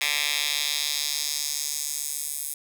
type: tone with high-pass filter sweep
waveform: 10% pulse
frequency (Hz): 146.83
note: D3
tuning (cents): 0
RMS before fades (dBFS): -28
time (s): 0.01-2.54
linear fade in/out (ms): 5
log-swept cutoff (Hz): 2500 to 9900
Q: 1.5
effects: none